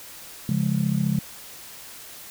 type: chord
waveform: sine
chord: Db major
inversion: none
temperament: just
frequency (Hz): 138.59 / 173.24 / 207.9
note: Db3 / F3 / Ab3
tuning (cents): 0 / -14 / +2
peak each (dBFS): -24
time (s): 0.49-1.19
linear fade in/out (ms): 2
effects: tanh soft clip ceiling -11 dBFS + white hiss -42 dBFS RMS until 2.3 s